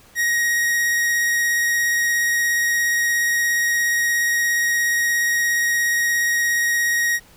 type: tone with vibrato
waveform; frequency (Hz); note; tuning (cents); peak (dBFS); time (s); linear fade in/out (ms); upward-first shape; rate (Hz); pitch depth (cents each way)
45% pulse; 1885; A#6; +19; -17; 0.15-7.2; 50; sine; 17; 9
effects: pink hiss -50 dBFS RMS until 7.36 s